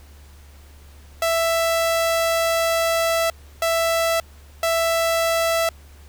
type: tone bursts at uneven times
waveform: sawtooth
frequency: 662 Hz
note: E5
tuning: 7 cents sharp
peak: -14 dBFS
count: 3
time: 1.22-3.3 / 3.62-4.2 / 4.63-5.69 s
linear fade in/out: 2 ms
effects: added 72 Hz sine -43 dBFS peak until 6.08 s + pink hiss -52 dBFS RMS until 6.08 s